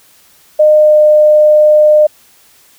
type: tone with pitch glide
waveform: sine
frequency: 610 to 606.1 Hz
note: D#5 to D#5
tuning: -34 to -46 cents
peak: -3 dBFS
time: 0.59-2.07 s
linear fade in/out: 10 ms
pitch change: -12 cents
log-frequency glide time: 0.76-1 s
effects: white hiss -46 dBFS RMS until 2.78 s